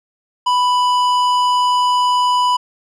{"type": "tone with tanh clipping", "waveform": "sine", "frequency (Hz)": 991, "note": "B5", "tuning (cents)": 6, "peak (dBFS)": -14, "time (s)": [0.46, 2.57], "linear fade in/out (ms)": 10, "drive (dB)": 13, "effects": []}